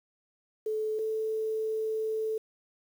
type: tone pair in turn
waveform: sine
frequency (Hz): 433.2 / 438.7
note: A4 / A4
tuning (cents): -27 / -5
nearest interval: unison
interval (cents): 22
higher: second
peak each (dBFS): -28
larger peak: neither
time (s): 0.66-0.99 / 0.99-2.38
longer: second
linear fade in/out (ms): 5
effects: 9-bit